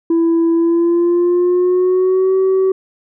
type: tone with pitch glide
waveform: sine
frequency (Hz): 332.6 to 379.9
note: E4 to F#4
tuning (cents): +16 to +46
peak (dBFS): -8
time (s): 0.1-2.72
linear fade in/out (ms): 5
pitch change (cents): +230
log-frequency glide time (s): 0.53-2.35
effects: tanh soft clip ceiling -9 dBFS